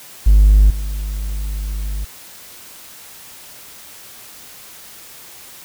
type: tone with level steps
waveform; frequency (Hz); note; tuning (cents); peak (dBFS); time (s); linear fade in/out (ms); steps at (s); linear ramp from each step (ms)
triangle; 50.9; G#1; -34; -3 / -18; 0.26-2.05; 10; 0.7; 5
effects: tanh soft clip ceiling -1 dBFS + white hiss -39 dBFS RMS until 5.64 s